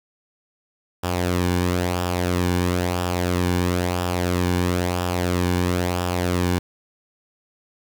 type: tone with flanger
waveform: sawtooth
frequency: 89.1 Hz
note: F2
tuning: 35 cents sharp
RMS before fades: -22 dBFS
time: 1.03-6.59 s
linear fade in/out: 10 ms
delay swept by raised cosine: 0.47 to 1.57 ms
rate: 1 Hz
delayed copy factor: -0.55
effects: 7-bit